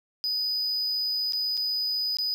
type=tone with dropouts; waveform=triangle; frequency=4978 Hz; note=D#8; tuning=in tune; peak=-24 dBFS; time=0.24-2.34 s; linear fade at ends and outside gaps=0 ms; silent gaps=1.323-1.333 / 1.57-1.575 / 2.17-2.186 s; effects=none